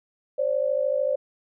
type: tone pair together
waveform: sine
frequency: 528.6 / 582 Hz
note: C5 / D5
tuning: +18 / -16 cents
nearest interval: major second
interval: 166 cents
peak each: -24 dBFS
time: 0.38-1.16 s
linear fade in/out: 10 ms
effects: none